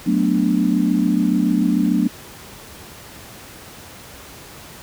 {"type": "chord", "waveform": "sine", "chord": "B minor seventh", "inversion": "second", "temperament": "equal", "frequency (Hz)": [185, 220, 246.9, 293.7], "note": ["F#3", "A3", "B3", "D4"], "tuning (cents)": [0, 0, 0, 0], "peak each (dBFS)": -20, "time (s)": [0.06, 2.08], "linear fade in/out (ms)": 10, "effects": ["pink hiss -39 dBFS RMS until 4.82 s", "high-pass 60 Hz 12 dB/octave"]}